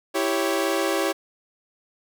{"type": "chord", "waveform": "sawtooth", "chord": "C# diminished", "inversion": "first", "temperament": "equal", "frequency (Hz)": [329.6, 392, 554.4], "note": ["E4", "G4", "C#5"], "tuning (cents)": [0, 0, 0], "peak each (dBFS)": -22, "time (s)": [0.14, 1.13], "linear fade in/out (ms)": 20, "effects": []}